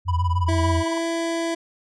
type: tone with vibrato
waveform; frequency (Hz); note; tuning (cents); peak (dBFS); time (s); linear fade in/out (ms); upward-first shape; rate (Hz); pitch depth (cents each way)
sine; 87.31; F2; 0; -19; 0.05-0.84; 50; triangle; 6.7; 83
type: tone with tremolo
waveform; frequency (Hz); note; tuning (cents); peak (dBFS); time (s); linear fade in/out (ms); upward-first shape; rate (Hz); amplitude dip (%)
triangle; 987.8; B5; 0; -20; 0.08-0.98; 5; sine; 18; 100
type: tone with pitch glide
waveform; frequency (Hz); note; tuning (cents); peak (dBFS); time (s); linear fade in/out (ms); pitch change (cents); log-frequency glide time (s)
25% pulse; 327.9 to 332.7; E4 to E4; -9 to +16; -19; 0.48-1.55; 10; +25; 0.77-1.06
effects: resampled to 22050 Hz